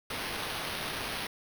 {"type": "noise with sample-and-hold", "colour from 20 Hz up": "violet", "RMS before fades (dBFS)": -36, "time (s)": [0.1, 1.27], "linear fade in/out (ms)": 5, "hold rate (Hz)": 7350, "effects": []}